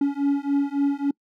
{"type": "beating tone pair", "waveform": "triangle", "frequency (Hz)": [280, 283.6], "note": ["C#4", "C#4"], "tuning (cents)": [18, 40], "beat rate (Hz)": 3.6, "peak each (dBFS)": -21, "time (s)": [0.01, 1.11], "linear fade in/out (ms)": 5, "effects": ["noise-tail reverb RT60 0.1 s tail -26 dB re dry"]}